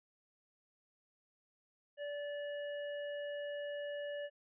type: tone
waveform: square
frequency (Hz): 580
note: D5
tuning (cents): -22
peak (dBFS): -40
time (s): 1.97-4.3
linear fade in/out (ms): 50
effects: resampled to 8000 Hz